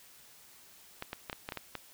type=clicks; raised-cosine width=0.3 ms; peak=-21 dBFS; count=8; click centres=1.024 / 1.131 / 1.298 / 1.329 / 1.489 / 1.522 / 1.573 / 1.753 s; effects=white hiss -57 dBFS RMS until 1.93 s